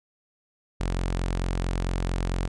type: tone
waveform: sawtooth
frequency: 44.46 Hz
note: F1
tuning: 32 cents sharp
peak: -21 dBFS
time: 0.8-2.48 s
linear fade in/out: 10 ms
effects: resampled to 22050 Hz